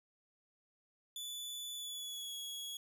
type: tone with pitch glide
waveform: sawtooth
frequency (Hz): 3472 to 3340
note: A7 to G#7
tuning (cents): -24 to +9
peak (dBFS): -39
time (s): 1.16-2.77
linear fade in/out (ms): 2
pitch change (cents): -67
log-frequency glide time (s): 1.75-2.35
effects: none